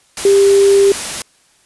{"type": "tone in noise", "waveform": "sine", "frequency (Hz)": 396.2, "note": "G4", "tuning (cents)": 18, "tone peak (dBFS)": -6, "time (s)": [0.25, 0.92], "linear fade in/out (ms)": 2, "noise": "white", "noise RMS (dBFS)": -22, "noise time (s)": [0.17, 1.22], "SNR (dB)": 13, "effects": ["white hiss -53 dBFS RMS until 1.65 s", "resampled to 24000 Hz"]}